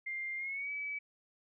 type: tone with pitch glide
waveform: sine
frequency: 2100 to 2290 Hz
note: C7 to D7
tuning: +6 to -44 cents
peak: -36 dBFS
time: 0.06-0.99 s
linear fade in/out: 10 ms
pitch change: +150 cents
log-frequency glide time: 0.36-0.71 s
effects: none